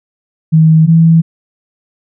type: tone pair in turn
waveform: sine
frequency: 159.2 / 163.96 Hz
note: D#3 / E3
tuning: +40 / -9 cents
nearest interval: minor second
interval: 51 cents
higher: second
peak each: -3 dBFS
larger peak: neither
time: 0.52-0.87 / 0.87-1.22 s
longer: neither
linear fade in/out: 20 ms
effects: none